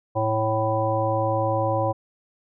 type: harmonic tone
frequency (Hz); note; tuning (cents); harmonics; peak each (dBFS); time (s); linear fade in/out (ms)
110; A2; 0; 1 / 3 / 5 / 7 / 9; -26 / -30 / -24 / -27 / -28; 0.15-1.93; 20
effects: none